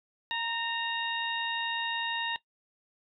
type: harmonic tone with a mistuned harmonic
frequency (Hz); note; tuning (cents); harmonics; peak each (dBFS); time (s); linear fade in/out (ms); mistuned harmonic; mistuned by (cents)
931; A#5; -2; 1 / 2 / 3 / 4; -35 / -35 / -35 / -35; 0.31-2.36; 0; 2; -24
effects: noise-tail reverb RT60 0.1 s tail -18 dB re dry

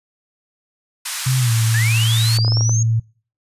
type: band-pass noise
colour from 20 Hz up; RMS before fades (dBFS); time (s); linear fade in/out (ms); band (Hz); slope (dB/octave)
white; -26; 1.05-2.38; 10; 940 to 11000; 24
type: tone with pitch glide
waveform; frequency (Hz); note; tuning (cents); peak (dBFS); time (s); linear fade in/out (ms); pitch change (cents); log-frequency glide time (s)
sine; 130 to 113.17; C3 to A2; -11 to +49; -14; 1.26-3; 10; -240; 1.38-1.53
type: linear sweep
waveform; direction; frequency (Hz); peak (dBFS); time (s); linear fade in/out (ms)
sine; up; 1634 to 6645; -21; 1.74-2.83; 5
type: clicks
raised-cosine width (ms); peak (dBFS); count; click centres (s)
1; -15; 7; 2.387 / 2.448 / 2.48 / 2.521 / 2.571 / 2.609 / 2.694
effects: noise-tail reverb RT60 0.4 s tail -24 dB re dry + resampled to 32000 Hz

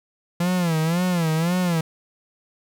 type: tone with vibrato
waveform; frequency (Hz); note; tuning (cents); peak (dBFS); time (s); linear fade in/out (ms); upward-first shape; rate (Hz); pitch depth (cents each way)
45% pulse; 169.7; F3; -49; -19; 0.4-1.81; 5; sine; 1.9; 130
effects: none

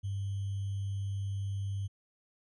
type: tone with sample-and-hold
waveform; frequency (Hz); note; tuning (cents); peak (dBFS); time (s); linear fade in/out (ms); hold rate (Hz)
sine; 98.7; G2; +12; -32; 0.03-1.88; 20; 3150
effects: resampled to 24000 Hz

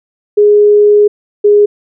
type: tone pair in turn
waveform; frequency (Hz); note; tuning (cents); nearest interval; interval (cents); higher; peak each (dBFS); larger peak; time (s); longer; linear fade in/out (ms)
sine; 415.3 / 413.4; G#4 / G#4; 0 / -8; unison; 8; first; -3; neither; 0.37-1.08 / 1.44-1.66; first; 10
effects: none

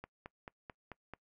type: click train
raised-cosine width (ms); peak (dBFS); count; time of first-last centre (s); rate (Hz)
0.5; -30; 6; 0.04-1.136; 4.56
effects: noise-tail reverb RT60 0.1 s tail -23 dB re dry

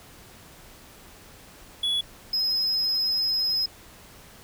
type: tone pair in turn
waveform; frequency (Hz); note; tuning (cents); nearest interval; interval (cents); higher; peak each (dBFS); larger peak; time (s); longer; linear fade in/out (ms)
triangle; 3388 / 5103; G#7 / D#8; +34 / +43; perfect fifth; 709; second; -21; neither; 1.83-2.01 / 2.33-3.66; second; 5
effects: pink hiss -49 dBFS RMS until 4.43 s

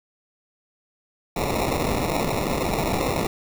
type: noise with sample-and-hold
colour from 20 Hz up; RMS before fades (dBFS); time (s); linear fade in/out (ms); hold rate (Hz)
violet; -24; 1.36-3.27; 5; 1575
effects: none

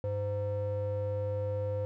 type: ring-modulated tone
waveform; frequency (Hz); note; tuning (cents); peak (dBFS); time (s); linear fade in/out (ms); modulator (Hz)
triangle; 207.7; G#3; 0; -25; 0.04-1.85; 0; 307
effects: none

